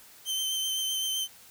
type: tone with vibrato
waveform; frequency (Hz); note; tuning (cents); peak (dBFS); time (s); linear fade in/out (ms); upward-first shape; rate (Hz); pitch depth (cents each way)
sawtooth; 3100; G7; -20; -25; 0.25-1.28; 50; sine; 7.8; 16
effects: white hiss -53 dBFS RMS until 1.5 s